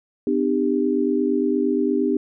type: tone cluster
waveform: sine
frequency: 254.1 / 302.7 / 396.6 Hz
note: B3 / D#4 / G4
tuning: +49 / -48 / +20 cents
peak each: -22 dBFS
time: 0.27-2.17 s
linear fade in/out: 2 ms
effects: none